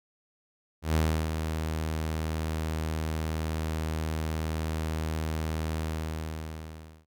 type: tone with ADSR envelope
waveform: sawtooth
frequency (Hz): 79.1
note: D#2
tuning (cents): +29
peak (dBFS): -18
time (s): 0.82-7.06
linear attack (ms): 130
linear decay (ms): 330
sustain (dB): -7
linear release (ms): 1300
effects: none